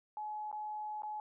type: tone with dropouts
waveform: sine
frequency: 849 Hz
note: G#5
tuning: 38 cents sharp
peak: -38 dBFS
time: 0.17-1.2 s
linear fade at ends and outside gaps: 1 ms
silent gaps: 0.515-0.527 / 1.021-1.033 s
effects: none